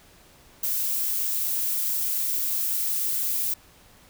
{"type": "noise", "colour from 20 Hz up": "violet", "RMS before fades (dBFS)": -26, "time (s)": [0.63, 3.54], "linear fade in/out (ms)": 5, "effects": ["pink hiss -54 dBFS RMS until 4.09 s"]}